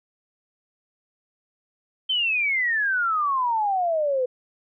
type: exponential sweep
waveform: sine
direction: down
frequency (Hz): 3136 to 493.9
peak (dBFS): -20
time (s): 2.09-4.26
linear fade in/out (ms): 10
effects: none